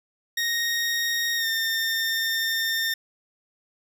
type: tone with pitch glide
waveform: 20% pulse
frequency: 1864.7 to 1811.6 Hz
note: A#6 to A#6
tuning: 0 to -50 cents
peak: -18 dBFS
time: 0.37-2.94 s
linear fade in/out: 5 ms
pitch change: -50 cents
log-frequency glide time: 1.37-1.47 s
effects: none